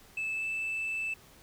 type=tone with pitch glide; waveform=sine; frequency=2622 to 2637 Hz; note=E7 to E7; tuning=-10 to 0 cents; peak=-29 dBFS; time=0.17-1.14 s; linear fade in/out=5 ms; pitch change=+10 cents; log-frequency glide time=0.34-0.45 s; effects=tanh soft clip ceiling -29 dBFS + pink hiss -57 dBFS RMS until 1.42 s